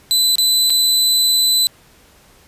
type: tone with dropouts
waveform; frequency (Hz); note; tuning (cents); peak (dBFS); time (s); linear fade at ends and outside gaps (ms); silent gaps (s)
sawtooth; 4011; B7; +26; -9; 0.11-1.67; 0; 0.355-0.383 / 0.698-0.703
effects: pink hiss -49 dBFS RMS until 2.47 s + resampled to 32000 Hz